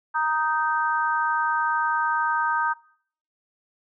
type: chord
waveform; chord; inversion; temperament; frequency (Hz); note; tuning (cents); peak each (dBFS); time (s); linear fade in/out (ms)
sine; Eb major; second; just; 933.4 / 1244.5 / 1555.6; Bb5 / Eb6 / G6; +2 / 0 / -14; -24 / -26 / -26; 0.14-2.74; 20
effects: noise-tail reverb RT60 0.6 s tail -23 dB re dry